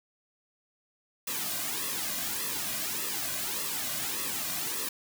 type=noise with flanger; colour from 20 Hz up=white; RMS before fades=-33 dBFS; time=1.27-4.89 s; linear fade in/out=5 ms; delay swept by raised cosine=1.3 to 2.29 ms; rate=1.7 Hz; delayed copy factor=-0.75; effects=none